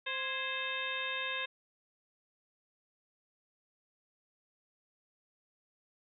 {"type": "harmonic tone with a mistuned harmonic", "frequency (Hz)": 523.3, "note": "C5", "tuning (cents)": 0, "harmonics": [1, 2, 3, 4, 5, 6, 7], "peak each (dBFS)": [-45, -43, -40, -43, -39, -45, -41], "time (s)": [0.06, 1.46], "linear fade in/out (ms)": 10, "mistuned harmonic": 3, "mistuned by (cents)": 87, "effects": []}